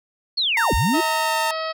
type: linear two-way sweep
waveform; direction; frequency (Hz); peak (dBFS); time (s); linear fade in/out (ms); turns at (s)
sine; down then up; 4458 to 35.82 to 365.1; -18; 0.37-1.01; 10; 0.74
type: tone with pitch glide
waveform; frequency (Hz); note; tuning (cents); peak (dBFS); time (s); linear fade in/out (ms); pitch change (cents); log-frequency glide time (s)
sawtooth; 918 to 910.6; A#5 to A#5; -27 to -41; -17; 0.57-1.51; 2; -14; 1.22-1.34
type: harmonic tone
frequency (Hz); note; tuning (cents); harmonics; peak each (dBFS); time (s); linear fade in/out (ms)
640; D#5; +49; 1 / 2 / 3 / 4 / 5 / 6 / 7 / 8; -27 / -28 / -34 / -38 / -38 / -40 / -36 / -40; 0.93-1.73; 20
effects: none